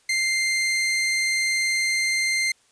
sawtooth tone, 2093 Hz, C7, in tune, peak -17 dBFS, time 0.09-2.52 s, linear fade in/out 5 ms, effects white hiss -61 dBFS RMS until 2.71 s + resampled to 22050 Hz

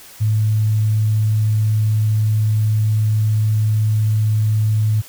sine tone, 107.9 Hz, A2, 33 cents flat, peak -13 dBFS, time 0.2-5.02 s, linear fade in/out 20 ms, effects white hiss -41 dBFS RMS until 5.08 s

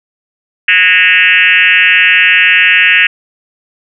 sine tone with frequency modulation, 2217 Hz, C#7, in tune, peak -4 dBFS, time 0.68-3.07 s, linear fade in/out 5 ms, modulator 189 Hz, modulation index 3.2, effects none

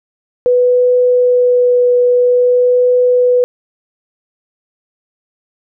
sine tone with vibrato, 493.9 Hz, B4, in tune, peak -7 dBFS, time 0.46-3.44 s, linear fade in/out 0 ms, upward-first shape triangle, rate 0.5 Hz, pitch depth 10 cents each way, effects none

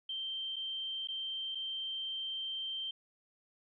sine tone with dropouts, 3136 Hz, G7, in tune, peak -36 dBFS, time 0.09-2.91 s, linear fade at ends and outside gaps 5 ms, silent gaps 0.56-0.564 / 1.074-1.085 / 1.549-1.553 s, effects none

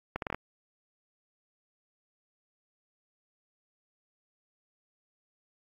accelerating click train, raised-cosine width 0.5 ms, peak -17 dBFS, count 6, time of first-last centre 0.16-0.346 s, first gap 62 ms, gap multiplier 0.74, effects AAC 32 kbps

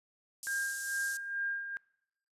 pink band-pass noise, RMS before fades -43 dBFS, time 0.43-1.17 s, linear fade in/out 0 ms, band 6000 to 11000 Hz, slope 24 dB/octave
sine tone with tremolo, 1607 Hz, G6, 43 cents sharp, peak -31 dBFS, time 0.47-1.77 s, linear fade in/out 0 ms, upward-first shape sine, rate 2.3 Hz, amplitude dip 60%
effects noise-tail reverb RT60 0.8 s tail -23 dB re dry + resampled to 32000 Hz

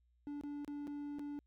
triangle tone with dropouts, 289.8 Hz, D4, 23 cents flat, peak -39 dBFS, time 0.27-1.39 s, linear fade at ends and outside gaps 0 ms, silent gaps 0.411-0.436 / 0.647-0.678 / 0.871-0.877 / 1.186-1.194 s, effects added 60 Hz sine -70 dBFS peak until 1.46 s

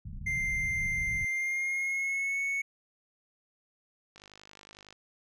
pink low-pass noise, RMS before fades -39 dBFS, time 0.05-1.25 s, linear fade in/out 5 ms, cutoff 190 Hz, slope 48 dB/octave
triangle tone with pitch glide, 2093 to 2212 Hz, C7 to C#7, 0 to -4 cents, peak -27 dBFS, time 0.26-2.62 s, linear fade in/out 10 ms, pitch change +96 cents, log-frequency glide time 1.27-2.4 s
click train, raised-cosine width 0.2 ms, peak -33 dBFS, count 40, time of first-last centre 4.16-4.926 s, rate 50.9 Hz
effects none

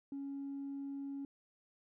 triangle tone with tanh clipping, 277.7 Hz, C#4, 3 cents sharp, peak -40 dBFS, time 0.12-1.25 s, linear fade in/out 2 ms, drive 5 dB, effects none

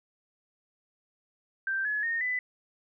sine tone with pitch steps, 1568 / 1700.1 / 1843.3 / 1998.5 Hz, G6 / G#6 / A#6 / B6, 0 / +40 / -20 / +20 cents, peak -27 dBFS, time 1.67-2.39 s, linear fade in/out 2 ms, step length 180 ms, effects none

